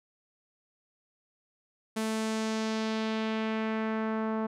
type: tone with low-pass filter sweep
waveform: sawtooth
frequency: 220 Hz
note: A3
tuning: in tune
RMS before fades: -31 dBFS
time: 1.96-4.47 s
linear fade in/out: 10 ms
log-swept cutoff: 11000 to 1100 Hz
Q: 1.3
effects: none